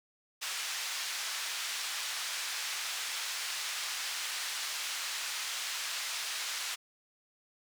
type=band-pass noise; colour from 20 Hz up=white; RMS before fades=-37 dBFS; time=0.41-6.76 s; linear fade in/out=20 ms; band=1200 to 5900 Hz; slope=12 dB/octave; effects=none